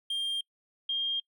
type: tone pair in turn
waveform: triangle / sine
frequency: 3200 / 3214 Hz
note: G7 / G7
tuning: +35 / +43 cents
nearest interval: unison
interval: 8 cents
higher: second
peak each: -27 / -27 dBFS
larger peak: neither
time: 0.1-0.41 / 0.89-1.2 s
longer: neither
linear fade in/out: 5 ms
effects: noise-tail reverb RT60 0.1 s tail -25 dB re dry